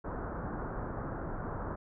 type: low-pass noise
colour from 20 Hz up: pink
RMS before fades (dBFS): -38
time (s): 0.04-1.76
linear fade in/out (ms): 10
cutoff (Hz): 1500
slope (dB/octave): 48
effects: none